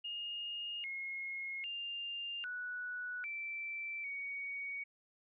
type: tone with pitch steps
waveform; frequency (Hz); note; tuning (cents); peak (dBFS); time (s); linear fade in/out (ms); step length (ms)
sine; 2843 / 2159 / 2800 / 1475 / 2334 / 2242; F7 / C#7 / F7 / F#6 / D7 / C#7; +30 / -46 / +4 / -6 / -11 / +19; -39; 0.04-4.84; 10; 800
effects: none